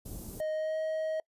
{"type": "band-stop noise", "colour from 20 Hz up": "pink", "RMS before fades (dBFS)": -42, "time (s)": [0.05, 0.41], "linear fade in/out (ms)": 10, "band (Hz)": [410, 9300], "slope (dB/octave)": 12}
{"type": "tone with pitch glide", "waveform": "triangle", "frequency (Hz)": [622.3, 631.7], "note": ["D#5", "D#5"], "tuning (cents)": [0, 26], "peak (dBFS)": -28, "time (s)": [0.4, 1.2], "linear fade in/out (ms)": 2, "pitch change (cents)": 26, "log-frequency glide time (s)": [0.52, 0.78]}
{"effects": ["noise-tail reverb RT60 0.1 s tail -26 dB re dry", "resampled to 32000 Hz"]}